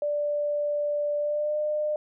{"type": "tone with pitch glide", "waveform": "sine", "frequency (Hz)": [587.3, 603.1], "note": ["D5", "D5"], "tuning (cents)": [0, 46], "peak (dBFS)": -24, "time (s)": [0.02, 1.96], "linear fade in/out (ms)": 2, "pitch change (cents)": 46, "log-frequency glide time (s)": [1.18, 1.57], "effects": []}